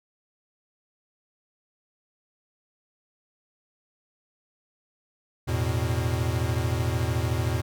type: chord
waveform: square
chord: E suspended fourth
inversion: none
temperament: equal with one note detuned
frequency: 84.58 / 110 / 123.47 Hz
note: E2 / A2 / B2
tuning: +45 / 0 / 0 cents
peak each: -29 dBFS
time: 5.47-7.62 s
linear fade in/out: 20 ms
effects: none